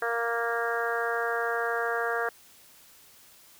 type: harmonic tone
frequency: 233.1 Hz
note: A#3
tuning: in tune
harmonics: 2 / 3 / 4 / 5 / 6 / 7 / 8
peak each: -31 / -33 / -39 / -35 / -34 / -32 / -40 dBFS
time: 0.02-2.29 s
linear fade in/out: 2 ms
effects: white hiss -55 dBFS RMS until 3.59 s